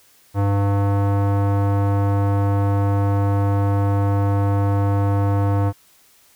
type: tone with low-pass filter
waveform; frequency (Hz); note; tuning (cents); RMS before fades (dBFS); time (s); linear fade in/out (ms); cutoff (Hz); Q
square; 100; G2; +35; -18; 0.34-5.73; 50; 1000; 1.4
effects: white hiss -54 dBFS RMS until 6.35 s